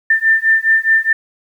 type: beating tone pair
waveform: sine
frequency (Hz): 1786 / 1790.8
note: A6 / A6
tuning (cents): +25 / +30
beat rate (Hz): 4.8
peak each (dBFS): -13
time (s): 0.1-1.13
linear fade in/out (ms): 5
effects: 8-bit